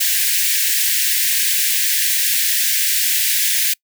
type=high-pass noise; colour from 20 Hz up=white; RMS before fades=-17 dBFS; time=0-3.74 s; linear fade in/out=10 ms; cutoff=1600 Hz; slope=96 dB/octave; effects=noise-tail reverb RT60 0.1 s tail -26 dB re dry